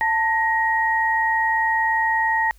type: tone pair together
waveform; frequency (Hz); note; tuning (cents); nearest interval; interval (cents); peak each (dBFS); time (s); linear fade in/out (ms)
sine; 888.7 / 1883; A5 / A#6; +17 / +17; octave + minor second; 1300; -20; 0.01-2.51; 0
effects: added 50 Hz sine -47 dBFS peak until 2.58 s + white hiss -59 dBFS RMS until 2.58 s